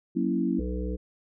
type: chord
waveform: sine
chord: F# dominant seventh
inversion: none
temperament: equal with one note detuned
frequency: 185 / 235.2 / 277.2 / 329.6 Hz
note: F#3 / A#3 / C#4 / E4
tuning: 0 / +16 / 0 / 0 cents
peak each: -29 dBFS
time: 0.15-0.61 s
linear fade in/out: 20 ms
type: harmonic tone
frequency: 61.74 Hz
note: B1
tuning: in tune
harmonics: 1 / 3 / 5 / 7 / 8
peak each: -30 / -35 / -37 / -38 / -39 dBFS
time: 0.58-0.97 s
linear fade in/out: 20 ms
effects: none